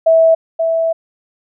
sine tone pair in turn, 652 / 656.2 Hz, E5 / E5, -19 / -8 cents, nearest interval unison, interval 11 cents, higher second, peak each -6 / -12 dBFS, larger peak first, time 0.06-0.35 / 0.59-0.93 s, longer second, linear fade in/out 10 ms, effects none

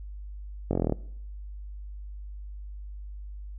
slowing click train, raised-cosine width 2 ms, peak -12 dBFS, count 10, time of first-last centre 0.71-0.923 s, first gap 21 ms, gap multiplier 1.03, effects noise-tail reverb RT60 0.7 s tail -22 dB re dry + added 50 Hz sine -37 dBFS peak until 3.58 s

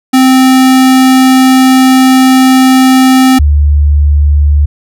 square / sine tone pair in turn, 260.4 / 73.07 Hz, C4 / D2, -8 / -8 cents, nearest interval octave + minor seventh, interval 2200 cents, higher first, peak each -3 dBFS, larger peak neither, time 0.13-3.39 / 3.39-4.66 s, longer first, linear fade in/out 10 ms, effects none

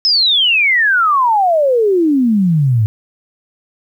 sine exponential sweep, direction down, 5274 to 103.4 Hz, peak -9 dBFS, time 0.05-2.86 s, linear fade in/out 0 ms, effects 8-bit

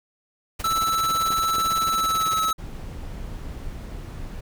pink noise with tremolo, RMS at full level -32 dBFS, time 0.59-2.52 s, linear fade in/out 10 ms, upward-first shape sine, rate 18 Hz, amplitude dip 80%
square tone with pitch glide, 1318.5 to 1296.6 Hz, E6 to E6, 0 to -29 cents, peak -21 dBFS, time 0.64-2.53 s, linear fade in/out 5 ms, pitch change -29 cents, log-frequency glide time 1.88-2.4 s
clicks, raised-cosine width 2 ms, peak -20 dBFS, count 2, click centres 1.305 / 1.583 s
brown noise, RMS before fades -34 dBFS, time 2.58-4.41 s, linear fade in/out 10 ms
effects none

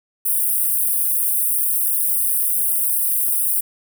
white high-pass noise, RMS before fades -19 dBFS, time 0.25-3.61 s, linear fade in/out 10 ms, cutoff 8800 Hz, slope 96 dB/octave, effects none

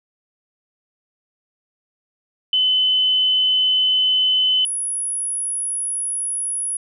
sine tone pair in turn, 3029 / 10304 Hz, F#7 / E9, +40 / -41 cents, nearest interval octave + major sixth, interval 2119 cents, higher second, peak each -14 / -21 dBFS, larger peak first, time 2.53-4.65 / 4.65-6.77 s, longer neither, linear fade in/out 2 ms, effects none

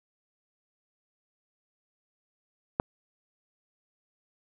click, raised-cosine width 1 ms, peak -10 dBFS, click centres 2.799 s, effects none

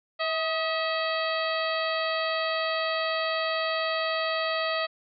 harmonic tone with a mistuned harmonic, 646 Hz, E5, 35 cents flat, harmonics 1 / 2 / 3 / 4 / 5 / 6 / 7, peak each -29 / -31 / -33 / -36 / -37 / -38 / -37 dBFS, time 0.19-4.87 s, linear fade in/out 20 ms, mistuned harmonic 2, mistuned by -48 cents, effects none

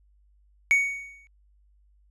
triangle tone with exponential decay, 2234 Hz, C#7, 13 cents sharp, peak -13 dBFS, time 0.71-1.27 s, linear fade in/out 0 ms, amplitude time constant 120 ms, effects added 50 Hz sine -58 dBFS peak until 2.1 s + resampled to 24000 Hz

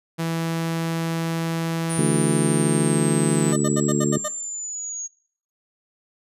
sawtooth tone, 164.81 Hz, E3, in tune, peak -19 dBFS, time 0.18-3.54 s, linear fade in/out 20 ms
sine linear sweep, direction down, 9397 to 6600 Hz, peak -28 dBFS, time 1.89-5.08 s, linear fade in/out 20 ms
harmonic tone, 72.6 Hz, D2, 19 cents flat, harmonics 2 / 3 / 4 / 5 / 6, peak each -23 / -23 / -25 / -26 / -29 dBFS, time 1.98-4.18 s, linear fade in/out 5 ms
25% pulse tone bursts, 605 Hz, D#5, 49 cents flat, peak -21 dBFS, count 7, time 3.52-4.285 s, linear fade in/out 10 ms, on 45 ms, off 75 ms
effects noise-tail reverb RT60 0.5 s tail -21 dB re dry + resampled to 32000 Hz

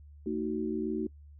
sine chord, D# diminished, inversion second, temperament just, 224 / 311.1 / 373.4 Hz, A3 / D#4 / F#4, +31 / 0 / +16 cents, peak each -34 dBFS, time 0.26-1.07 s, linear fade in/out 5 ms, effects noise-tail reverb RT60 0.1 s tail -23 dB re dry + added 73 Hz sine -49 dBFS peak until 1.39 s

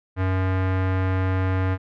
square tone with low-pass filter, 93.8 Hz, F#2, 24 cents sharp, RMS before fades -22 dBFS, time 0.16-1.78 s, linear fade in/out 50 ms, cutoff 1800 Hz, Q 1.5, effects none

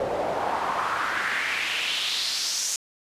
pink noise with band-pass filter sweep, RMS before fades -27 dBFS, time 0-2.76 s, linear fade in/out 2 ms, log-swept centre 520 to 6700 Hz, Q 2.9, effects resampled to 32000 Hz

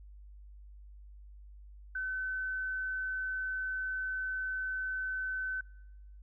sine tone, 1521 Hz, F#6, 47 cents sharp, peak -33 dBFS, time 1.95-5.61 s, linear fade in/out 5 ms, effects noise-tail reverb RT60 1.0 s tail -26 dB re dry + added 50 Hz sine -49 dBFS peak until 6.22 s

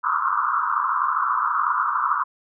pink band-pass noise, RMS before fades -22 dBFS, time 0.03-2.24 s, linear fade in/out 20 ms, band 1000 to 1400 Hz, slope 96 dB/octave, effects none

